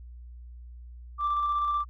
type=tone with tremolo; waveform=sine; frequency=1174.7 Hz; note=D6; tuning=in tune; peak=-22 dBFS; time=1.18-1.85 s; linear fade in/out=50 ms; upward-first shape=square; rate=16 Hz; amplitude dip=25%; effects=tanh soft clip ceiling -21 dBFS + added 60 Hz sine -42 dBFS peak until 1.89 s